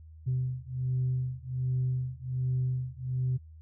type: beating tone pair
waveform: sine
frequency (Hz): 127.2 / 128.5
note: C3 / C3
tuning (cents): -48 / -31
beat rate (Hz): 1.3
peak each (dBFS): -30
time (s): 0.26-3.38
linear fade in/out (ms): 20
effects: tanh soft clip ceiling -22 dBFS + added 79 Hz sine -47 dBFS peak until 3.61 s